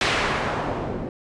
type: noise with low-pass filter sweep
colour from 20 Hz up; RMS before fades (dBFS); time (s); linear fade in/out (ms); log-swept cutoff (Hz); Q
white; -25; 0.01-1.09; 2; 3100 to 370; 0.81
effects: resampled to 22050 Hz